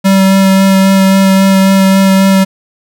square tone with vibrato, 192.8 Hz, G3, 28 cents flat, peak -5 dBFS, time 0.04-2.45 s, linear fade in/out 20 ms, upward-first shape sine, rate 3.7 Hz, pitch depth 11 cents each way, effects none

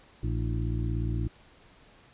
harmonic tone with a mistuned harmonic, 56.9 Hz, A#1, 41 cents flat, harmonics 1 / 2 / 3 / 4 / 5 / 6, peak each -30 / -30 / -39 / -42 / -39 / -41 dBFS, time 0.23-1.28 s, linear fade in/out 5 ms, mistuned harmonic 5, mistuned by +97 cents, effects pink hiss -57 dBFS RMS until 2.13 s + resampled to 8000 Hz

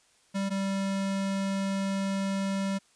square tone pair in turn, 196 / 195.1 Hz, G3 / G3, 0 / -8 cents, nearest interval unison, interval 8 cents, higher first, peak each -28 dBFS, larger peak neither, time 0.34-0.5 / 0.5-2.79 s, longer second, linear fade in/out 20 ms, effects white hiss -64 dBFS RMS until 2.95 s + resampled to 22050 Hz

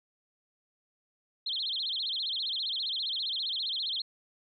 sine tone with vibrato, 3648 Hz, A#7, 38 cents flat, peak -30 dBFS, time 1.46-4.02 s, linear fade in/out 5 ms, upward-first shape sine, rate 15 Hz, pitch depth 280 cents each way, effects none

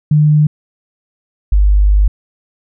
sine tone pair in turn, 150.8 / 50.2 Hz, D3 / G1, +46 / +42 cents, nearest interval octave + perfect fifth, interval 1904 cents, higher first, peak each -6 dBFS, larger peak neither, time 0.11-0.47 / 1.52-2.08 s, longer second, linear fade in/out 5 ms, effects none

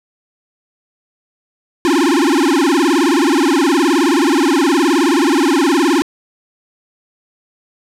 square tone with vibrato, 311.1 Hz, D#4, in tune, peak -11 dBFS, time 1.85-6.02 s, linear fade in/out 0 ms, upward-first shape sine, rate 19 Hz, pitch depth 270 cents each way, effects low-pass 10000 Hz 12 dB/octave

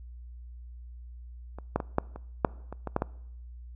clicks, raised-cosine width 1 ms, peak -27 / -11 / -18 / -9 / -26 / -6 / -24 / -19 / -11 / -13 dBFS, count 10, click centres 1.586 / 1.76 / 1.802 / 1.984 / 2.16 / 2.448 / 2.726 / 2.873 / 2.964 / 3.021 s, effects noise-tail reverb RT60 0.8 s tail -23 dB re dry + added 60 Hz sine -42 dBFS peak until 3.75 s

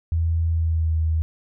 sine tone with pitch glide, 82.41 to 79.93 Hz, E2 to D#2, 0 to +47 cents, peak -18 dBFS, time 0.12-1.22 s, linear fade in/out 0 ms, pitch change -53 cents, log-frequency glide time 0.5-0.96 s, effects none

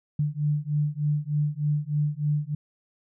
sine beating tone pair, 146.83 / 150.13 Hz, D3 / D3, 0 / +38 cents, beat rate 3.3 Hz, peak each -26 dBFS, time 0.19-2.55 s, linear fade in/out 5 ms, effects none

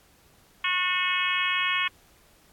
harmonic tone with a mistuned harmonic, 364.7 Hz, F#4, 25 cents flat, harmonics 3 / 4 / 5 / 6 / 7 / 8 / 9, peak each -30 / -35 / -31 / -29 / -29 / -32 / -33 dBFS, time 0.64-1.88 s, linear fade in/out 5 ms, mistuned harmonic 5, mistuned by -22 cents, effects pink hiss -59 dBFS RMS until 2.52 s + AAC 64 kbps

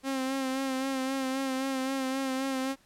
sawtooth tone with vibrato, 265.6 Hz, C4, 26 cents sharp, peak -25 dBFS, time 0.03-2.76 s, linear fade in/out 50 ms, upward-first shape sine, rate 3.8 Hz, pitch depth 35 cents each way, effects pink hiss -63 dBFS RMS until 2.85 s + low-pass 12000 Hz 12 dB/octave

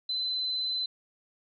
sine tone, 4041 Hz, B7, 39 cents sharp, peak -28 dBFS, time 0.09-0.86 s, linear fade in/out 5 ms, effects none

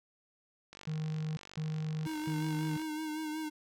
click train, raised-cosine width 0.2 ms, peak -31 dBFS, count 102, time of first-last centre 0.73-2.817 s, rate 48.4 Hz
triangle tone bursts, 155.56 Hz, D#3, in tune, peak -31 dBFS, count 3, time 0.87-2.77 s, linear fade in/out 5 ms, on 500 ms, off 200 ms
square tone with vibrato, 310 Hz, D#4, 6 cents flat, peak -36 dBFS, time 2.05-3.5 s, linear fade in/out 20 ms, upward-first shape sine, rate 5.4 Hz, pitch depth 36 cents each way
effects none

